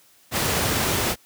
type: noise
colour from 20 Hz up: pink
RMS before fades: -22 dBFS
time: 0.31-1.16 s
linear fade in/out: 50 ms
effects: white hiss -56 dBFS RMS until 1.25 s + high-pass 80 Hz 12 dB/octave